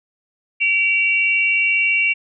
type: tone pair together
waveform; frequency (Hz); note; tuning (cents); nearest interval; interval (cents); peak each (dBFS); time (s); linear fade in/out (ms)
sine; 2305 / 2747; D7 / F7; -33 / -29; minor third; 304; -17; 0.6-2.14; 20
effects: none